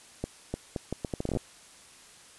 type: accelerating click train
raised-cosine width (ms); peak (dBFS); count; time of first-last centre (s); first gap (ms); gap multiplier
2; -17; 14; 0.24-1.371; 300; 0.74
effects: white hiss -53 dBFS RMS until 2.38 s + resampled to 24000 Hz